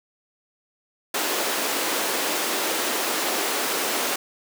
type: high-pass noise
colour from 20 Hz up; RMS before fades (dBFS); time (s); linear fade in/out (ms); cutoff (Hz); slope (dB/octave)
pink; -25; 1.14-4.16; 5; 300; 24
effects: none